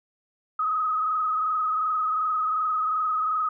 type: tone with frequency modulation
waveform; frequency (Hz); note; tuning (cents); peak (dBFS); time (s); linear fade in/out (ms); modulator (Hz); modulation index
sine; 1264; D#6; +27; -22; 0.59-3.49; 5; 22.7; 1.4
effects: none